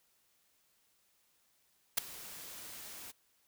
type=noise with ADSR envelope; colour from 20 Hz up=white; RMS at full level=-26 dBFS; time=1.97-3.12 s; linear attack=12 ms; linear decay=5 ms; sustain=-22 dB; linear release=17 ms; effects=white hiss -73 dBFS RMS until 3.47 s